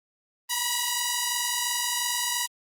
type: tone pair together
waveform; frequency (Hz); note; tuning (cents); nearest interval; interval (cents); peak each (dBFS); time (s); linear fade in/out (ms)
5% pulse; 956 / 978.9; A#5 / B5; +43 / -16; unison; 41; -16; 0.49-2.47; 20
effects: Opus 24 kbps